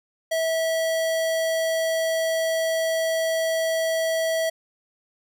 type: tone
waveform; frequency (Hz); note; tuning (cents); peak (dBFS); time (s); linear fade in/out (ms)
square; 650; E5; -24; -22; 0.31-4.5; 10
effects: none